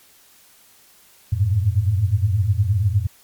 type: tone cluster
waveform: sine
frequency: 90.5 / 101.4 / 109.9 Hz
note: F#2 / G#2 / A2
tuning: -38 / -41 / -2 cents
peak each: -20 dBFS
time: 1.32-3.07 s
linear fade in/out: 10 ms
effects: white hiss -52 dBFS RMS until 3.23 s + MP3 96 kbps